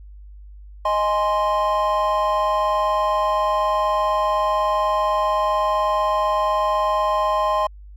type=chord; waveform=triangle; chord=Ab major; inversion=second; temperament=equal; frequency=622.3 / 830.6 / 1046.5 Hz; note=Eb5 / Ab5 / C6; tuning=0 / 0 / 0 cents; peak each=-20 / -23 / -18 dBFS; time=0.85-7.67 s; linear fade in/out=5 ms; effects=added 50 Hz sine -38 dBFS peak until 7.96 s